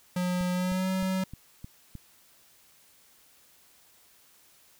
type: tone with pitch glide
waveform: square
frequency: 180 to 188.19 Hz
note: F#3 to F#3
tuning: -47 to +30 cents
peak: -27 dBFS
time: 0.16-1.24 s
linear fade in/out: 5 ms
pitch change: +77 cents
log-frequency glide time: 0.53-0.89 s
type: click train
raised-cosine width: 5 ms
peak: -28 dBFS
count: 6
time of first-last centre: 0.41-1.953 s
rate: 3.24 Hz
effects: white hiss -60 dBFS RMS until 4.79 s